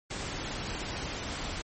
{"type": "noise", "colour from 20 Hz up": "pink", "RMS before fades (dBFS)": -36, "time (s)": [0.1, 1.62], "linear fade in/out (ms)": 10, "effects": ["MP3 32 kbps"]}